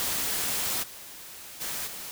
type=noise with level steps; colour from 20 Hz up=white; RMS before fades=-29 / -44 / -33 / -39 dBFS; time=0-2.11 s; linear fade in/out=0 ms; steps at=0.82 / 1.6 / 1.86 s; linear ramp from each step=20 ms; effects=none